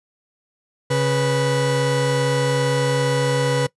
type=tone pair together; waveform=40% pulse; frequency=137.81 / 491.1 Hz; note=C#3 / B4; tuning=-10 / -10 cents; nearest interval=octave + minor seventh; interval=2200 cents; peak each=-19 dBFS; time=0.9-3.67 s; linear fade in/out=10 ms; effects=noise-tail reverb RT60 0.1 s tail -21 dB re dry + resampled to 24000 Hz